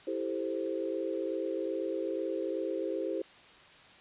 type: chord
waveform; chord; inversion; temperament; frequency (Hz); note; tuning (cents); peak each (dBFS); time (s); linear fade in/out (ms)
sine; A minor seventh; second; equal; 329.6 / 392 / 440 / 523.3; E4 / G4 / A4 / C5; 0 / 0 / 0 / 0; -36 / -36 / -40 / -36; 0.07-3.22; 5
effects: white hiss -55 dBFS RMS until 4 s + resampled to 8000 Hz